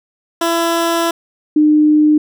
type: tone pair in turn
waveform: 15% pulse / sine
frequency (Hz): 335.4 / 302.9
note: E4 / D#4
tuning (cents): +30 / -46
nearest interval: major second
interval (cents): 176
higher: first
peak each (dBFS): -7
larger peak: neither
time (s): 0.41-1.11 / 1.56-2.18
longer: first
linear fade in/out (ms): 5
effects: none